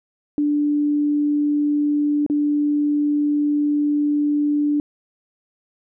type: tone with dropouts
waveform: sine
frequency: 293.7 Hz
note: D4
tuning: in tune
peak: -16 dBFS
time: 0.38-4.8 s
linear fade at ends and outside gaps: 1 ms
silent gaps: 2.264-2.299 s
effects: none